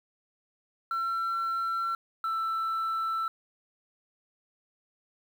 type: tone pair in turn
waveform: sine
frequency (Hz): 1351 / 1329.3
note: E6 / E6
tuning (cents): +42 / +14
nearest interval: unison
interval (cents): 28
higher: first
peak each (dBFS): -25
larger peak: neither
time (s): 0.91-1.95 / 2.24-3.28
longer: neither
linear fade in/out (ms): 2
effects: tanh soft clip ceiling -26 dBFS + 9-bit